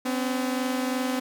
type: tone pair together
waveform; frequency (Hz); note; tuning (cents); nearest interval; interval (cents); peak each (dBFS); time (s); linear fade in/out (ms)
sawtooth; 254.3 / 277.2; C4 / C#4; -49 / 0; minor second; 149; -22 / -28; 0.05-1.2; 10
effects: none